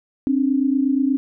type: tone pair together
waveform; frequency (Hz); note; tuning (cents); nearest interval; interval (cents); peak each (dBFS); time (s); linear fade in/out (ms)
sine; 265.3 / 293.7; C4 / D4; +24 / 0; major second; 176; -17 / -21; 0.27-1.17; 0
effects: none